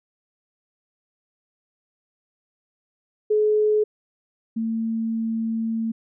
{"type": "tone pair in turn", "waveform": "sine", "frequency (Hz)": [425.3, 225.3], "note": ["G#4", "A3"], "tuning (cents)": [41, 41], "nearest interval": "major seventh", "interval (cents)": 1100, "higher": "first", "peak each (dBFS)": [-16, -22], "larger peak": "first", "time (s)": [[3.3, 3.84], [4.56, 5.92]], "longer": "second", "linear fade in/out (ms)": 10, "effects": []}